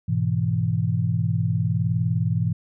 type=chord; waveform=sine; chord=E major; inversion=first; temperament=equal; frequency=103.83 / 123.47 / 164.81 Hz; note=G#2 / B2 / E3; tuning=0 / 0 / 0 cents; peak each=-24 dBFS; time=0.08-2.53 s; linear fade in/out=10 ms; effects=none